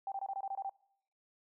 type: tone bursts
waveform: sine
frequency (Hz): 784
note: G5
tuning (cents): 0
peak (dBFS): -35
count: 9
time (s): 0.07-0.695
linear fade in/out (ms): 2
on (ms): 49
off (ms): 23
effects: noise-tail reverb RT60 0.8 s tail -25 dB re dry